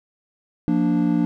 triangle chord, Bb major, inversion second, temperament equal, 174.61 / 233.1 / 293.7 Hz, F3 / Bb3 / D4, 0 / 0 / 0 cents, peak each -20 / -20 / -18 dBFS, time 0.68-1.25 s, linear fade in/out 0 ms, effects none

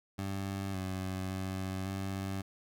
20% pulse tone with pitch steps, 97.6 / 94 / 94.7 / 96.5 Hz, G2 / F#2 / F#2 / G2, -7 / +28 / +41 / -27 cents, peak -30 dBFS, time 0.18-2.42 s, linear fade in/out 10 ms, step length 560 ms, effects none

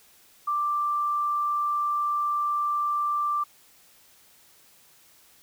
sine tone, 1178 Hz, D6, 5 cents sharp, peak -23 dBFS, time 0.47-3.44 s, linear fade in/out 10 ms, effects white hiss -57 dBFS RMS until 5.42 s

